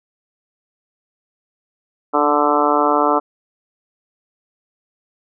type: harmonic tone with a mistuned harmonic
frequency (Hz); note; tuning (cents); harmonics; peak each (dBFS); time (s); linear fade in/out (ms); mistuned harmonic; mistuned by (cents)
146.83; D3; 0; 2 / 3 / 4 / 5 / 6 / 7 / 8 / 9; -21 / -21 / -21 / -21 / -21 / -21 / -21 / -21; 2.13-3.2; 20; 2; +20
effects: none